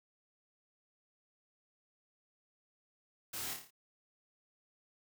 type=noise with echo; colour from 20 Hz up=white; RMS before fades=-42 dBFS; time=3.33-3.54 s; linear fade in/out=10 ms; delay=28 ms; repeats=6; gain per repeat=-4 dB; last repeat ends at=3.708 s; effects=none